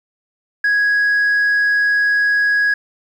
sine tone, 1661.2 Hz, G#6, in tune, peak -10 dBFS, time 0.64-2.74 s, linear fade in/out 5 ms, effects tanh soft clip ceiling -11 dBFS + 8-bit

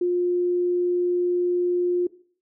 sine tone, 354.7 Hz, F4, 27 cents sharp, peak -19 dBFS, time 0.01-2.07 s, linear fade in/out 5 ms, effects noise-tail reverb RT60 0.5 s tail -18 dB re dry

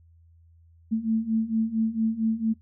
sine beating tone pair, 220 / 224.4 Hz, A3 / A3, 0 / +34 cents, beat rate 4.4 Hz, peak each -27 / -24 dBFS, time 0.91-2.54 s, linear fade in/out 20 ms, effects noise-tail reverb RT60 0.1 s tail -17 dB re dry + added 83 Hz sine -53 dBFS peak until 2.61 s

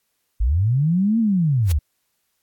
sine linear two-way sweep, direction up then down, 46.33 to 233.1 to 64.6 Hz, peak -15 dBFS, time 0.4-1.79 s, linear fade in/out 10 ms, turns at 1.19 s
white noise with exponential growth, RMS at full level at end -26 dBFS, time 1.63-1.72 s, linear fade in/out 5 ms, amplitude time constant 18 ms
effects white hiss -71 dBFS RMS until 2.42 s + AAC 64 kbps

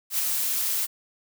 blue noise with ADSR envelope, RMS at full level -23 dBFS, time 0.1-0.87 s, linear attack 87 ms, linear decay 7 ms, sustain -3 dB, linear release 25 ms, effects none

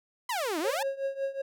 sawtooth exponential two-way sweep, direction down then up, 1049 to 293.7 to 929 Hz, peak -25 dBFS, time 0.29-0.83 s, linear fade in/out 5 ms, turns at 0.59 s
triangle tone with tremolo, 545 Hz, C#5, 29 cents flat, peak -24 dBFS, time 0.64-1.42 s, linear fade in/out 10 ms, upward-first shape triangle, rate 5.4 Hz, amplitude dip 90%
effects none

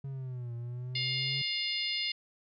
triangle linear two-way sweep, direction down then up, 138.59 to 117.5 to 138.59 Hz, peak -34 dBFS, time 0.04-1.42 s, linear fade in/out 5 ms, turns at 0.54 s
harmonic tone, 708 Hz, F5, 23 cents sharp, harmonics 3 / 4 / 5 / 6 / 7, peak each -37 / -37 / -37 / -37 / -37 dBFS, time 0.95-2.12 s, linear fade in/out 5 ms
effects none

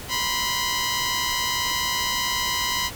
10% pulse tone pair together, 974.3 / 1036 Hz, B5 / C6, -24 / -17 cents, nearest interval minor second, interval 107 cents, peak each -17 dBFS, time 0.08-2.91 s, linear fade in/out 50 ms, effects pink hiss -37 dBFS RMS until 2.95 s

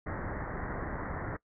pink low-pass noise, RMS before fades -37 dBFS, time 0.06-1.37 s, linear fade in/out 10 ms, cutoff 2000 Hz, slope 96 dB/octave, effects noise-tail reverb RT60 0.1 s tail -21 dB re dry

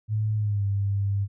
sine tone with pitch glide, 107.5 to 99.72 Hz, A2 to G2, -40 to +30 cents, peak -22 dBFS, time 0.08-1.28 s, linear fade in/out 50 ms, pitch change -130 cents, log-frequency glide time 0.35-0.65 s, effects none

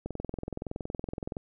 click train, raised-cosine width 2 ms, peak -21 dBFS, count 29, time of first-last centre 0.06-1.368 s, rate 21.4 Hz, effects none

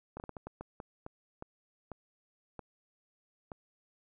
slowing click train, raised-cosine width 1 ms, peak -28 dBFS, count 13, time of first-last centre 0.17-3.518 s, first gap 29 ms, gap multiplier 1.37, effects none

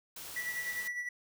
white noise, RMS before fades -45 dBFS, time 0.16-0.88 s, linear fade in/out 5 ms
triangle tone with tremolo, 1954 Hz, B6, 19 cents flat, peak -31 dBFS, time 0.36-1.09 s, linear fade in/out 5 ms, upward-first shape sine, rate 9.9 Hz, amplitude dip 55%
effects none

